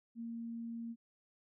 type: tone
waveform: sine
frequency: 231.4 Hz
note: A#3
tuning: 13 cents flat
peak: -40 dBFS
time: 0.15-0.96 s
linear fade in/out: 50 ms
effects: none